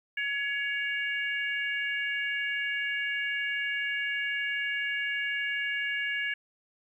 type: harmonic tone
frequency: 561 Hz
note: C#5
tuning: 21 cents sharp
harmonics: 3 / 4 / 5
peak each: -31 / -33 / -36 dBFS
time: 0.17-6.34 s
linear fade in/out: 5 ms
effects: 11-bit